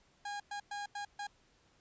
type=tone bursts at uneven times; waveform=30% pulse; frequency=817 Hz; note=G#5; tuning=29 cents flat; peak=-36 dBFS; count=5; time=0.25-0.4 / 0.51-0.6 / 0.71-0.86 / 0.95-1.05 / 1.19-1.27 s; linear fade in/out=5 ms; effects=pink hiss -69 dBFS RMS until 1.8 s + resampled to 16000 Hz